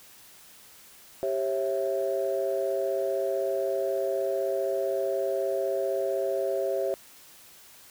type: chord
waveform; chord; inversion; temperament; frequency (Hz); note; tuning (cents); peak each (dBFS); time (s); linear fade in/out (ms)
sine; C# diminished; second; equal with one note detuned; 392 / 543.3 / 659.3; G4 / C#5 / E5; 0 / -35 / 0; -29 / -28 / -30; 1.23-6.94; 0
effects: tanh soft clip ceiling -17 dBFS + white hiss -52 dBFS RMS until 7.9 s